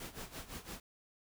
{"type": "noise with tremolo", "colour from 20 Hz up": "pink", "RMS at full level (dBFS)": -44, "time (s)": [0, 0.8], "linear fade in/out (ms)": 2, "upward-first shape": "sine", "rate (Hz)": 5.9, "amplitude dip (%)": 80, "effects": []}